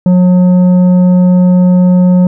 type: tone with tanh clipping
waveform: triangle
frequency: 180.8 Hz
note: F#3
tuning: 40 cents flat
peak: -5 dBFS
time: 0.06-2.27 s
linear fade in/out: 2 ms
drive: 12 dB
effects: none